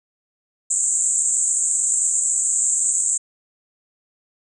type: band-pass noise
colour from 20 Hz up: white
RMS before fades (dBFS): -20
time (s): 0.7-3.18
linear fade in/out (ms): 10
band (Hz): 7100 to 8200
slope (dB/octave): 96
effects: none